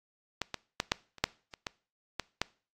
clicks, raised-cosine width 0.2 ms, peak -13 / -16 / -10 / -7 / -30 / -6 / -26 / -16 / -14 / -10 dBFS, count 10, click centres 0.417 / 0.543 / 0.801 / 0.919 / 1.183 / 1.24 / 1.538 / 1.668 / 2.197 / 2.416 s, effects noise-tail reverb RT60 0.4 s tail -23 dB re dry + AAC 48 kbps

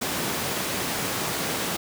pink high-pass noise, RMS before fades -28 dBFS, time 0.01-1.77 s, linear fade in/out 10 ms, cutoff 150 Hz, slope 12 dB/octave, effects none

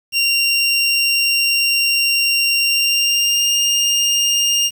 25% pulse tone with pitch glide, 2769 to 2814 Hz, F7 to F7, -15 to +12 cents, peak -10 dBFS, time 0.12-4.71 s, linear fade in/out 50 ms, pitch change +27 cents, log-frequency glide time 2.61-3.56 s, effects 7-bit

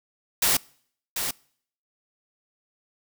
white noise with echo, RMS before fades -21 dBFS, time 0.42-0.57 s, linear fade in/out 5 ms, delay 740 ms, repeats 1, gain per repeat -7 dB, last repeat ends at 1.31 s, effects noise-tail reverb RT60 0.6 s tail -25 dB re dry

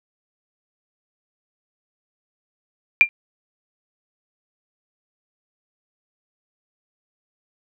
sine tone with exponential decay, 2382 Hz, D7, 24 cents sharp, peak -3 dBFS, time 3.01-3.09 s, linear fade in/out 0 ms, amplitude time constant 17 ms, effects none

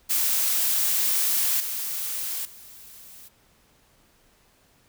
blue noise with level steps, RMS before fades -23 / -30 / -46 dBFS, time 0.09-3.29 s, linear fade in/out 20 ms, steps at 1.6 / 2.45 s, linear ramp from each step 2 ms, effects pink hiss -61 dBFS RMS until 4.88 s

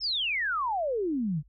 sine exponential sweep, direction down, 5460 to 137.5 Hz, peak -26 dBFS, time 0-1.43 s, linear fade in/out 50 ms, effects added 50 Hz sine -56 dBFS peak until 1.48 s

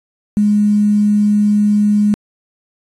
sine tone with quantisation, 208 Hz, G#3, 3 cents sharp, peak -9 dBFS, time 0.37-2.14 s, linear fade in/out 0 ms, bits 6, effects resampled to 24000 Hz

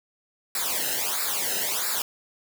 white noise with flanger, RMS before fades -27 dBFS, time 0.55-2.02 s, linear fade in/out 2 ms, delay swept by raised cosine 0.32 to 0.89 ms, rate 1.5 Hz, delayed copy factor -0.85, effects none

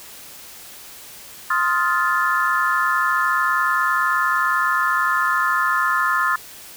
sine chord, F dominant seventh, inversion second, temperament just, 1047.7 / 1257.2 / 1396.9 / 1746.1 Hz, C6 / Eb6 / F6 / A6, +2 / +18 / 0 / -14 cents, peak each -22 dBFS, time 1.5-6.36 s, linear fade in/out 5 ms, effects white hiss -40 dBFS RMS until 6.76 s

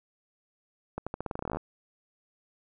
accelerating click train, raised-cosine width 1 ms, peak -19 dBFS, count 17, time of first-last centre 0.98-1.57 s, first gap 86 ms, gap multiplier 0.87, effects none

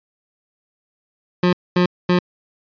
25% pulse tone bursts, 178.7 Hz, F3, 40 cents sharp, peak -9 dBFS, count 3, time 1.43-2.19 s, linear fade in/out 5 ms, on 100 ms, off 230 ms, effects resampled to 11025 Hz

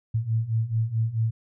sine beating tone pair, 110 / 114.6 Hz, A2 / A#2, 0 / -29 cents, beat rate 4.6 Hz, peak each -27 / -24 dBFS, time 0.14-1.31 s, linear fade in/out 10 ms, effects none

